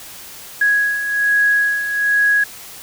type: beating tone pair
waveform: sine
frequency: 1662 / 1663.2 Hz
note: G#6 / G#6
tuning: +1 / +2 cents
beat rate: 1.2 Hz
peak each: -21 / -14 dBFS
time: 0.61-2.44 s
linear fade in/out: 5 ms
effects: white hiss -36 dBFS RMS until 2.82 s